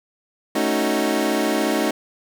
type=chord; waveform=25% pulse; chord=D# half-diminished seventh; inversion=second; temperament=equal; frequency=220 / 277.2 / 311.1 / 370 Hz; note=A3 / C#4 / D#4 / F#4; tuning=0 / 0 / 0 / 0 cents; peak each=-21 / -21 / -19 / -22 dBFS; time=0.55-1.91 s; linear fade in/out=5 ms; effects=none